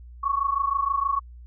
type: tone pair together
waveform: sine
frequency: 1101 / 1127.4 Hz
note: C#6 / C#6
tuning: -12 / +29 cents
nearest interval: unison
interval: 41 cents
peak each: -24 / -25 dBFS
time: 0.23-1.2 s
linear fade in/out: 10 ms
effects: added 60 Hz sine -41 dBFS peak until 1.46 s